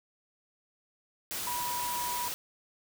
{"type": "tone in noise", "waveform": "sine", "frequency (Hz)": 973, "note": "B5", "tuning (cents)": -26, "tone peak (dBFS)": -33, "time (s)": [1.47, 2.28], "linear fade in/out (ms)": 0, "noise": "white", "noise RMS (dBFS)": -36, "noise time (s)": [1.31, 2.34], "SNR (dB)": 0, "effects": []}